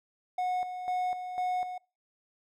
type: tone with tremolo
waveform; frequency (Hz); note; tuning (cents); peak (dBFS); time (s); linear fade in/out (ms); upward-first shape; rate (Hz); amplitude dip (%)
triangle; 730; F#5; -24; -25; 0.38-1.78; 5; square; 2; 60
effects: noise-tail reverb RT60 0.3 s tail -24 dB re dry + MP3 96 kbps